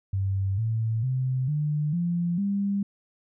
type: tone with pitch steps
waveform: sine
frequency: 97 / 112.07 / 129.48 / 149.59 / 172.83 / 199.68 Hz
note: G2 / A2 / C3 / D3 / F3 / G3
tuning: -18 / +32 / -18 / +32 / -18 / +32 cents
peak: -23 dBFS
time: 0.13-2.83 s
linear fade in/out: 5 ms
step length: 450 ms
effects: none